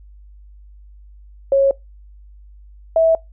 sine tone pair in turn, 548 / 651.7 Hz, C#5 / E5, -20 / -20 cents, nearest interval minor third, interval 300 cents, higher second, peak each -10 dBFS, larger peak neither, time 1.52-1.71 / 2.96-3.15 s, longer neither, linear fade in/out 2 ms, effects noise-tail reverb RT60 0.2 s tail -23 dB re dry + added 50 Hz sine -40 dBFS peak until 3.32 s

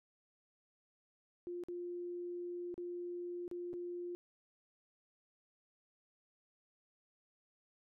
sine tone with dropouts, 351.4 Hz, F4, 11 cents sharp, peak -40 dBFS, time 1.47-4.15 s, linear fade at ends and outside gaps 0 ms, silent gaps 1.637-1.685 / 2.742-2.779 / 3.479-3.513 / 3.731-3.738 s, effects none

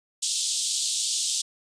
white band-pass noise, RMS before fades -27 dBFS, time 0.22-1.42 s, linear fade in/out 10 ms, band 3200 to 9100 Hz, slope 48 dB/octave, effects resampled to 22050 Hz

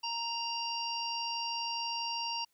harmonic tone, 932.3 Hz, A#5, in tune, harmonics 1 / 3 / 5 / 6, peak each -37 / -39 / -39 / -41 dBFS, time 0.03-2.45 s, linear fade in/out 10 ms, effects white hiss -75 dBFS RMS until 2.53 s

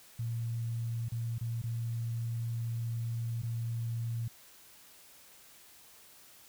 sine tone with dropouts, 116 Hz, A#2, 8 cents flat, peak -32 dBFS, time 0.19-4.28 s, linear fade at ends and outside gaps 5 ms, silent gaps 1.086-1.119 / 1.383-1.41 / 1.618-1.637 / 3.419-3.432 s, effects white hiss -57 dBFS RMS until 6.48 s

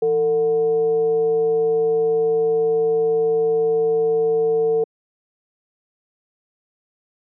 sine tone with frequency modulation, 450 Hz, A4, 39 cents sharp, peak -15 dBFS, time 0.02-4.84 s, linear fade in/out 5 ms, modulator 282 Hz, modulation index 0.31, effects high-pass 200 Hz 12 dB/octave

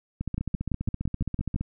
two click trains, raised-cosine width 5 ms, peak -17 / -15 dBFS, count 22 / 8, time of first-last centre 0.21-1.61 / 0.38-1.56 s, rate 15 / 5.93 Hz, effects none

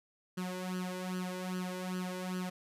sawtooth tone with flanger, 183.1 Hz, F#3, 18 cents flat, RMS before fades -38 dBFS, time 0.37-2.5 s, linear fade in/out 10 ms, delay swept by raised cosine 0.66 to 2.06 ms, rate 2.5 Hz, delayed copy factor +0.8, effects resampled to 32000 Hz

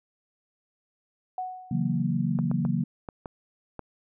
sine tone with exponential decay, 740 Hz, F#5, in tune, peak -27 dBFS, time 1.38-2.03 s, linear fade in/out 2 ms, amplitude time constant 140 ms
sine chord, F# dominant seventh, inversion second, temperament equal, 138.59 / 164.81 / 185 / 233.1 Hz, C#3 / E3 / F#3 / A#3, 0 / 0 / 0 / 0 cents, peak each -29 dBFS, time 1.71-2.84 s, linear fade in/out 5 ms
clicks, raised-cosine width 1 ms, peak -22 dBFS, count 6, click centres 2.389 / 2.514 / 2.651 / 3.088 / 3.258 / 3.793 s
effects none

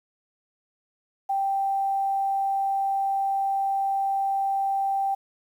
sine tone, 784 Hz, G5, in tune, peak -22 dBFS, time 1.29-5.15 s, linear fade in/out 10 ms, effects 9-bit

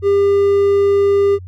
triangle tone, 400 Hz, G4, 35 cents sharp, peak -8 dBFS, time 0.02-1.39 s, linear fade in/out 50 ms, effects added 91 Hz sine -30 dBFS peak until 1.47 s

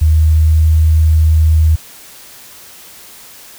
sine tone with pitch glide, 78.3 to 78.94 Hz, D#2 to D#2, +11 to +26 cents, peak -6 dBFS, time 0.01-1.76 s, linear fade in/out 10 ms, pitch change +15 cents, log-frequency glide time 0.14-0.72 s, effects white hiss -37 dBFS RMS until 3.58 s

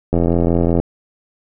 click train, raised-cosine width 2 ms, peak -3 dBFS, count 58, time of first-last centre 0.13-0.8 s, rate 85.1 Hz, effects none

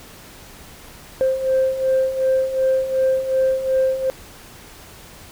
sine beating tone pair, 523.3 / 526 Hz, C5 / C5, 0 / +9 cents, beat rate 2.7 Hz, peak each -21 / -16 dBFS, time 1.21-4.1 s, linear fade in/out 0 ms, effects tanh soft clip ceiling -11 dBFS + pink hiss -42 dBFS RMS until 5.31 s

